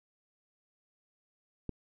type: click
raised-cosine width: 3 ms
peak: -23 dBFS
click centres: 1.693 s
effects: none